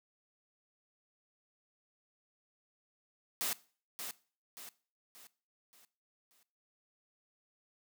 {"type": "noise with echo", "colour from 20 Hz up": "white", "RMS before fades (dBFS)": -35, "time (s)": [3.41, 3.53], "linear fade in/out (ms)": 0, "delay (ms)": 580, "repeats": 5, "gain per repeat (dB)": -7, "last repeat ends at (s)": 6.43, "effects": ["noise-tail reverb RT60 0.4 s tail -19 dB re dry", "high-pass 200 Hz 12 dB/octave"]}